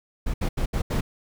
brown noise bursts at uneven times, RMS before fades -24 dBFS, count 5, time 0.26-0.34 / 0.41-0.49 / 0.57-0.66 / 0.73-0.82 / 0.9-1.01 s, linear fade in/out 10 ms, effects none

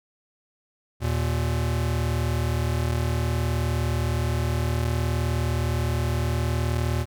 square tone pair together, 79.02 / 118.4 Hz, D#2 / A#2, +27 / +27 cents, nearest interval perfect fifth, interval 700 cents, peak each -26 dBFS, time 1-7.06 s, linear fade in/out 50 ms, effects none

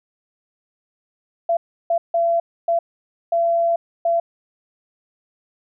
sine tone bursts at uneven times, 677 Hz, E5, 46 cents sharp, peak -15 dBFS, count 6, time 1.49-1.57 / 1.9-1.98 / 2.14-2.4 / 2.68-2.79 / 3.32-3.76 / 4.05-4.2 s, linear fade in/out 5 ms, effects none

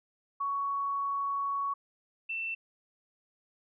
sine tone pair in turn, 1117 / 2679 Hz, C#6 / E7, +13 / +27 cents, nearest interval octave + minor third, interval 1514 cents, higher second, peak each -29 / -32 dBFS, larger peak first, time 0.4-1.74 / 2.29-2.55 s, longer first, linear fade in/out 10 ms, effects none

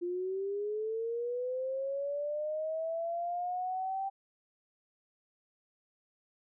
sine linear sweep, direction up, 346.6 to 784 Hz, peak -32 dBFS, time 0.01-4.1 s, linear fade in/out 20 ms, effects none

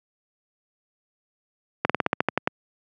slowing click train, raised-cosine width 0.5 ms, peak -4 dBFS, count 10, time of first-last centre 1.85-2.475 s, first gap 46 ms, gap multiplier 1.1, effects high-pass 150 Hz 12 dB/octave

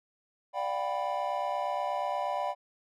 triangle chord, G dominant seventh, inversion second, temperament equal with one note detuned, 587.3 / 715.6 / 784 / 987.8 Hz, D5 / F5 / G5 / B5, 0 / +42 / 0 / 0 cents, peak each -33 dBFS, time 0.53-2.55 s, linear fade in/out 50 ms, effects none

